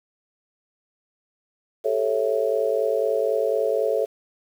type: chord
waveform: sine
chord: A dominant seventh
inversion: third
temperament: just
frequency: 396 / 440 / 550 / 660 Hz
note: G4 / A4 / C#5 / E5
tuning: +18 / 0 / -14 / +2 cents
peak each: -29 / -23 / -24 / -27 dBFS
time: 1.84-4.06 s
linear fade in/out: 20 ms
effects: 8-bit